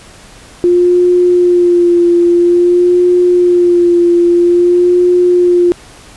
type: tone with vibrato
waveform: sine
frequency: 351.4 Hz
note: F4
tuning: 11 cents sharp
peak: -5 dBFS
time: 0.64-5.72 s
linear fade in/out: 0 ms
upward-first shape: sine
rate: 0.5 Hz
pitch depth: 27 cents each way
effects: pink hiss -37 dBFS RMS until 6.16 s + resampled to 24000 Hz